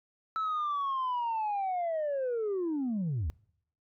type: linear sweep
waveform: sine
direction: down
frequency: 1318.5 to 65.41 Hz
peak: -27 dBFS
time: 0.36-3.3 s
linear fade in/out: 0 ms
effects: noise-tail reverb RT60 0.7 s tail -26 dB re dry + tanh soft clip ceiling -27 dBFS